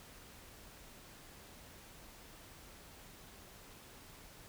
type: silence
effects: pink hiss -56 dBFS RMS until 4.48 s